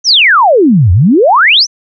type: exponential two-way sweep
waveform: sine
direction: down then up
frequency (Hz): 6300 to 82.41 to 6300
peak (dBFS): -3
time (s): 0.04-1.67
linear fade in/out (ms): 50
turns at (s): 0.92
effects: none